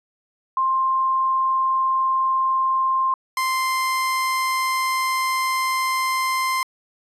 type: tone pair in turn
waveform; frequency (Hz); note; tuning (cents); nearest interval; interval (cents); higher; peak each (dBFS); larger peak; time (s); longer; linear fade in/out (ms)
sine / 30% pulse; 1054 / 1044.3; C6 / C6; +12 / -4; unison; 16; first; -17; neither; 0.57-3.14 / 3.37-6.63; second; 2
effects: resampled to 32000 Hz